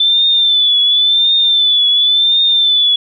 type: tone with vibrato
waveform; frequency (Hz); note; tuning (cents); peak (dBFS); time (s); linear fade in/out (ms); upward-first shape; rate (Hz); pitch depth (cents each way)
sine; 3520; A7; 0; -8; 0-2.96; 5; triangle; 0.93; 72
effects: none